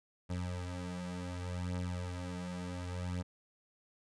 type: beating tone pair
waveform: 25% pulse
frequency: 89.4 / 90.08 Hz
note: F2 / F#2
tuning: +41 / -46 cents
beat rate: 0.68 Hz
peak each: -35 / -39 dBFS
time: 0.29-3.23 s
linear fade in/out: 20 ms
effects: resampled to 22050 Hz